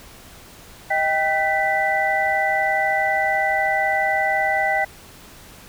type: tone cluster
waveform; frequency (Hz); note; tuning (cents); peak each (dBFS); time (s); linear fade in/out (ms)
sine; 630 / 786 / 1524 / 1979; D#5 / G5 / G6 / B6; +21 / +4 / -49 / +3; -25 / -21 / -29 / -21; 0.9-4.85; 10
effects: pink hiss -44 dBFS RMS until 5.68 s